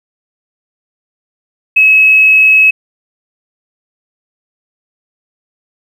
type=tone with tanh clipping; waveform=triangle; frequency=2571 Hz; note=E7; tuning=44 cents flat; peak=-3 dBFS; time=1.76-2.71 s; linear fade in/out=10 ms; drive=2 dB; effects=none